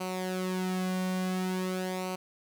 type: tone with flanger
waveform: sawtooth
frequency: 185 Hz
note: F#3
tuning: in tune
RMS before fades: -32 dBFS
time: 0-2.16 s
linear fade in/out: 10 ms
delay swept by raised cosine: 0.57 to 2.37 ms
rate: 0.47 Hz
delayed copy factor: -0.65
effects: none